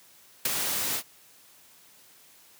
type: noise with ADSR envelope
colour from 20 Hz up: white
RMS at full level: -23 dBFS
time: 0.45-1.03 s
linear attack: 5 ms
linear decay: 18 ms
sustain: -6 dB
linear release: 70 ms
effects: white hiss -56 dBFS RMS until 2.59 s + high-pass 80 Hz 12 dB/octave